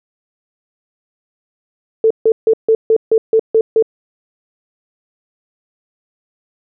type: tone bursts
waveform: sine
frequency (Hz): 444.8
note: A4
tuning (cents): +19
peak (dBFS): -7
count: 9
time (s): 2.04-3.825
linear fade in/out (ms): 2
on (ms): 65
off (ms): 150
effects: none